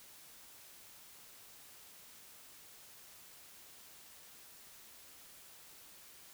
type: silence
effects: white hiss -57 dBFS RMS until 6.33 s